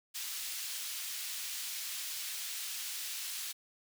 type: high-pass noise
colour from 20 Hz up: pink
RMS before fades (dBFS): -40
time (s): 0.14-3.53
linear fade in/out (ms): 20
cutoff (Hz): 3100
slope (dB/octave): 12
effects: none